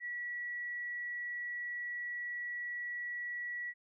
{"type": "tone", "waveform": "sine", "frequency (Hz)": 1937, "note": "B6", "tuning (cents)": -34, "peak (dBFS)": -37, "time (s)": [0, 3.74], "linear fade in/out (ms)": 50, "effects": []}